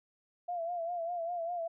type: tone with vibrato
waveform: sine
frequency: 686 Hz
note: F5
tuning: 31 cents flat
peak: -33 dBFS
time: 0.48-1.68 s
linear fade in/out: 10 ms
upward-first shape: sine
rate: 5 Hz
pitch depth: 68 cents each way
effects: none